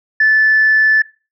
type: tone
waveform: sine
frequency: 1747 Hz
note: A6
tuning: 13 cents flat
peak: -7 dBFS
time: 0.2-1.02 s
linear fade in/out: 5 ms
effects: noise-tail reverb RT60 0.3 s tail -19 dB re dry + tanh soft clip ceiling -4 dBFS